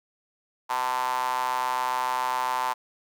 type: tone with high-pass filter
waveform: sawtooth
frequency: 127.2 Hz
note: C3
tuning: 48 cents flat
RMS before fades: -27 dBFS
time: 0.69-2.74 s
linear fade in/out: 20 ms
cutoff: 940 Hz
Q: 7.9
effects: none